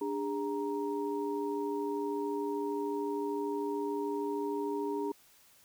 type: tone cluster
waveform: sine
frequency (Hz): 293.1 / 406.4 / 936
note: D4 / G#4 / A#5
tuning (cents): -3 / -38 / +7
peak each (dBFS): -36 / -34 / -39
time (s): 0.01-5.12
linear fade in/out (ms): 5
effects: white hiss -62 dBFS RMS until 5.64 s